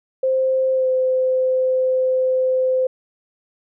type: tone with pitch glide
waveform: sine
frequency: 523.3 to 515.8 Hz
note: C5 to C5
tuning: 0 to -25 cents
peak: -15 dBFS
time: 0.23-2.87 s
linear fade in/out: 5 ms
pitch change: -25 cents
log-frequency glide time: 0.74-0.88 s
effects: none